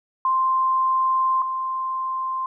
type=tone pair in turn; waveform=sine; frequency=1046.5 / 1046.5 Hz; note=C6 / C6; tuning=0 / 0 cents; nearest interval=unison; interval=0 cents; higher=neither; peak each=-17 / -23 dBFS; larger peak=first; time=0.25-1.42 / 1.42-2.46 s; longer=first; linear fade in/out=2 ms; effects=none